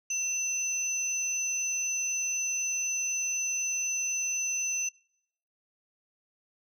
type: tone pair together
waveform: sine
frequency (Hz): 2702 / 6070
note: E7 / F#8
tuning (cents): +42 / +43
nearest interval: octave + major second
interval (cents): 1401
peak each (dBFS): -34 / -28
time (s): 0.1-4.89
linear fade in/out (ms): 5
effects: noise-tail reverb RT60 0.7 s tail -24 dB re dry + tanh soft clip ceiling -23 dBFS